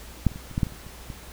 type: clicks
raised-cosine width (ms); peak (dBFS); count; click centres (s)
5; -6 / -28 / -24 / -26 / -12 / -8 / -23 / -30 / -29 / -23; 10; 0.267 / 0.317 / 0.359 / 0.513 / 0.579 / 0.632 / 0.668 / 0.723 / 0.867 / 1.102
effects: added 60 Hz sine -45 dBFS peak until 1.32 s + pink hiss -45 dBFS RMS until 1.32 s